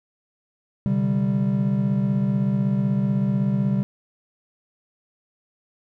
triangle chord, C suspended second, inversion none, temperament equal, 130.81 / 146.83 / 196 Hz, C3 / D3 / G3, 0 / 0 / 0 cents, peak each -22 / -25 / -19 dBFS, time 0.86-3.83 s, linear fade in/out 0 ms, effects none

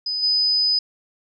sine tone with level steps, 5000 Hz, D#8, 8 cents sharp, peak -22 / -16 dBFS, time 0.06-0.79 s, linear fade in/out 5 ms, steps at 0.22 s, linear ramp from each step 20 ms, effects none

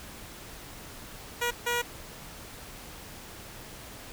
10% pulse tone bursts at uneven times, 479.6 Hz, A#4, 49 cents sharp, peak -18 dBFS, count 2, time 1.41-1.51 / 1.66-1.82 s, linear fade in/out 10 ms, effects pink hiss -45 dBFS RMS until 4.12 s

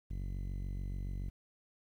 sawtooth tone with low-pass filter, 46.94 Hz, F#1, 26 cents sharp, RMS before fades -39 dBFS, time 0.1-1.3 s, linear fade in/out 10 ms, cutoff 200 Hz, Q 0.72, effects 11-bit

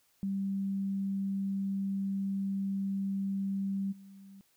sine tone with level steps, 195.6 Hz, G3, 4 cents flat, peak -30 / -49 dBFS, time 0.23-4.41 s, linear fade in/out 0 ms, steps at 3.91 s, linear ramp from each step 20 ms, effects white hiss -70 dBFS RMS until 4.56 s

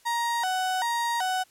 35% pulse tone with vibrato, 837 Hz, G#5, 13 cents sharp, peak -23 dBFS, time 0.05-1.44 s, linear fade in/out 20 ms, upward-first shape square, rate 1.3 Hz, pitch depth 200 cents each way, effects white hiss -60 dBFS RMS until 1.5 s + low-pass 12000 Hz 12 dB/octave

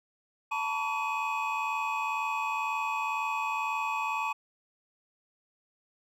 triangle tone cluster, 883 / 965 / 1131 / 2512 Hz, A5 / B5 / C#6 / D#7, +6 / -40 / +34 / +16 cents, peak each -31 / -36 / -32 / -33 dBFS, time 0.51-4.33 s, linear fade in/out 10 ms, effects none

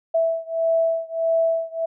sine beating tone pair, 657 / 658.6 Hz, E5 / E5, -6 / -2 cents, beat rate 1.6 Hz, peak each -21 / -22 dBFS, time 0.14-1.86 s, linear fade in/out 10 ms, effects none

